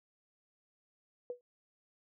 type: tone with exponential decay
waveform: sine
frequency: 490 Hz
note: B4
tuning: 14 cents flat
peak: -33 dBFS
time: 1.3-1.41 s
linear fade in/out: 1 ms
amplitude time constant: 23 ms
effects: none